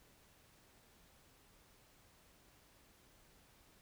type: silence
effects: pink hiss -67 dBFS RMS until 3.81 s